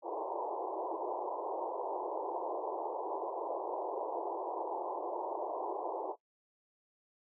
white band-pass noise, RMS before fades -38 dBFS, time 0.02-6.16 s, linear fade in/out 50 ms, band 330 to 1000 Hz, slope 96 dB/octave, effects noise-tail reverb RT60 0.1 s tail -19 dB re dry

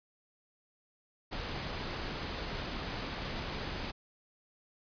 pink noise, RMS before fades -38 dBFS, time 1.31-3.92 s, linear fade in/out 20 ms, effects resampled to 11025 Hz

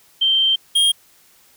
sine / square tone pair in turn, 3136 / 3232 Hz, G7 / G#7, 0 / -48 cents, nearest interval minor second, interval 52 cents, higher second, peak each -13 dBFS, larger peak neither, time 0.21-0.56 / 0.75-0.92 s, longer first, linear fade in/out 10 ms, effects white hiss -53 dBFS RMS until 1.56 s

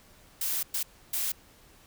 blue noise bursts at uneven times, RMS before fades -30 dBFS, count 3, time 0.41-0.63 / 0.74-0.83 / 1.13-1.32 s, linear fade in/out 5 ms, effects pink hiss -57 dBFS RMS until 1.86 s

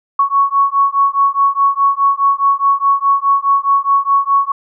sine beating tone pair, 1108.7 / 1113.5 Hz, C#6 / C#6, 0 / +7 cents, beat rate 4.8 Hz, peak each -13 dBFS, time 0.19-4.52 s, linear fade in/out 5 ms, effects none

